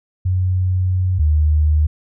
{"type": "tone pair in turn", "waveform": "sine", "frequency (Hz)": [92.1, 76.32], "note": ["F#2", "D#2"], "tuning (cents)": [-7, -33], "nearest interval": "minor third", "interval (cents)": 326, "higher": "first", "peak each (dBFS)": [-14, -11], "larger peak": "second", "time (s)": [[0.25, 1.19], [1.19, 1.87]], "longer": "first", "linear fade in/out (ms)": 10, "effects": []}